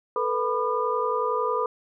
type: tone cluster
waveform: sine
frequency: 442.1 / 493 / 991 / 1208 Hz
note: A4 / B4 / B5 / D6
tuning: +8 / -3 / +6 / +48 cents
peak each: -28 dBFS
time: 0.16-1.66 s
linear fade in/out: 2 ms
effects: none